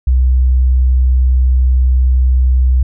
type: tone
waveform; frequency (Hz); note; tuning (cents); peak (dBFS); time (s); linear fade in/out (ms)
sine; 63.6; C2; -48; -7; 0.07-2.83; 5
effects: none